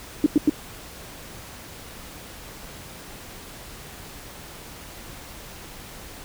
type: tone bursts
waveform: sine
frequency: 298.9 Hz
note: D4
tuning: 31 cents sharp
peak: -12 dBFS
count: 3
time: 0.24-0.496 s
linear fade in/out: 2 ms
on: 22 ms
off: 95 ms
effects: pink hiss -41 dBFS RMS until 6.24 s